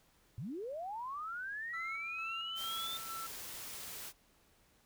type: linear sweep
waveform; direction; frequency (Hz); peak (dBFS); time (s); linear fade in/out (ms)
sine; up; 97.9 to 3609; -39; 0.38-2.97; 0
type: tone with tremolo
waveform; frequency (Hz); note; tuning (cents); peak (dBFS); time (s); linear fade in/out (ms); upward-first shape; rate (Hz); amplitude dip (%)
triangle; 1333; E6; +19; -40; 1.73-3.27; 10; square; 2.2; 45
type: noise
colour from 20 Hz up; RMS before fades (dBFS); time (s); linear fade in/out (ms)
white; -46; 2.55-4.13; 50
effects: pink hiss -69 dBFS RMS until 4.85 s